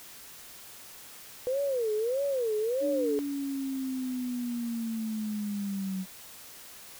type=tone with vibrato; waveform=sine; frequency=490 Hz; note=B4; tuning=14 cents flat; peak=-26 dBFS; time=1.47-3.19 s; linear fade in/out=0 ms; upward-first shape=sine; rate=1.6 Hz; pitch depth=250 cents each way
type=linear sweep; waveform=sine; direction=down; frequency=300 to 185.9 Hz; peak=-30 dBFS; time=2.8-6.06 s; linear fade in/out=50 ms
effects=white hiss -48 dBFS RMS until 6.99 s